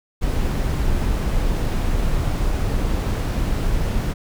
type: noise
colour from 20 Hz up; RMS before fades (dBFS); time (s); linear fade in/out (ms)
brown; -20; 0.21-4.14; 20
effects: none